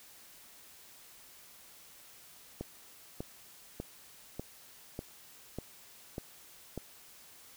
click train, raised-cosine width 2 ms, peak -24 dBFS, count 8, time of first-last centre 2.61-6.777 s, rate 1.68 Hz, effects white hiss -56 dBFS RMS until 7.56 s

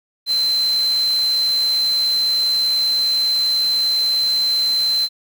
sine tone in noise, 4085 Hz, C8, 42 cents flat, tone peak -15 dBFS, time 0.26-5.09 s, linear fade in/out 50 ms, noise white, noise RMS -33 dBFS, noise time 0.26-5.09 s, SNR +15 dB, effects none

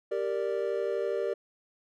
triangle chord, G minor, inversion none, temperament equal with one note detuned, 392 / 464.3 / 587.3 Hz, G4 / Bb4 / D5, 0 / -7 / 0 cents, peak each -30 / -30 / -31 dBFS, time 0.11-1.34 s, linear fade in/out 10 ms, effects none

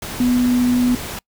sine tone in noise, 246.9 Hz, B3, in tune, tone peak -13 dBFS, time 0.2-0.95 s, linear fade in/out 2 ms, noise pink, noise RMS -29 dBFS, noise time 0.02-1.19 s, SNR +13 dB, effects noise-tail reverb RT60 0.1 s tail -26 dB re dry

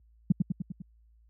sine tone with echo, 178.9 Hz, F3, 42 cents sharp, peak -16 dBFS, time 0.3-0.32 s, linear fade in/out 5 ms, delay 100 ms, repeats 5, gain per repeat -4 dB, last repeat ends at 0.82 s, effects added 56 Hz sine -51 dBFS peak until 1.29 s + high-pass 80 Hz 12 dB/octave

